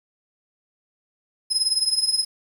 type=tone with tremolo; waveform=35% pulse; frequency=5110 Hz; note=D#8; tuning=45 cents sharp; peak=-13 dBFS; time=1.5-2.25 s; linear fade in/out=20 ms; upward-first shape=triangle; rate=19 Hz; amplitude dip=85%; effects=8-bit